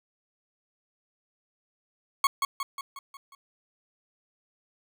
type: tone with echo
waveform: 40% pulse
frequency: 1100 Hz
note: C#6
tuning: 14 cents flat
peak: -18 dBFS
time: 2.24-2.27 s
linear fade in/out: 2 ms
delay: 180 ms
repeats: 6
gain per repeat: -5 dB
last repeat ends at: 3.35 s
effects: none